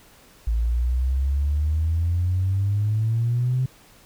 sine exponential sweep, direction up, 55 to 130.81 Hz, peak -18 dBFS, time 0.47-3.66 s, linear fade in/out 5 ms, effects tanh soft clip ceiling -14 dBFS + pink hiss -52 dBFS RMS until 4.05 s

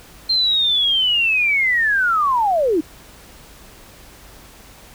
sine linear sweep, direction down, 4186 to 286.9 Hz, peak -14 dBFS, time 0.29-2.81 s, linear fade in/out 10 ms, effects added 50 Hz sine -48 dBFS peak until 4.94 s + pink hiss -44 dBFS RMS until 4.94 s

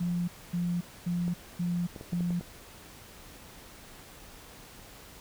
sine tone bursts, 174.61 Hz, F3, in tune, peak -27 dBFS, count 5, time 0-2.4 s, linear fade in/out 10 ms, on 280 ms, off 250 ms
clicks, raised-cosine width 2 ms, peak -28 dBFS, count 7, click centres 1.28 / 1.962 / 2.011 / 2.132 / 2.207 / 2.306 / 2.41 s
effects pink hiss -50 dBFS RMS until 5.2 s

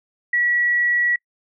sine tone, 1932 Hz, B6, 39 cents flat, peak -16 dBFS, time 0.33-1.16 s, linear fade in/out 5 ms, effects noise-tail reverb RT60 0.1 s tail -26 dB re dry

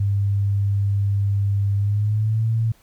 sine tone with pitch glide, 100 to 112.9 Hz, G2 to A2, +35 to +45 cents, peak -17 dBFS, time 0-2.72 s, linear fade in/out 5 ms, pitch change +210 cents, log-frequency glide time 1.76-2.5 s, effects pink hiss -57 dBFS RMS until 2.82 s

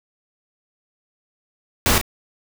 pink noise with echo, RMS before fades -17 dBFS, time 1.86-1.98 s, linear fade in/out 0 ms, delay 33 ms, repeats 1, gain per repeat -7 dB, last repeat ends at 2.013 s, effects none

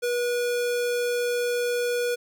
square tone, 484.4 Hz, B4, 34 cents flat, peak -24 dBFS, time 0.02-2.16 s, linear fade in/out 20 ms, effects none

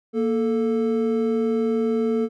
triangle tone pair together, 233.1 / 440 Hz, A#3 / A4, 0 / 0 cents, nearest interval major seventh, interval 1100 cents, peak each -20 dBFS, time 0.13-2.29 s, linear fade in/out 50 ms, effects none

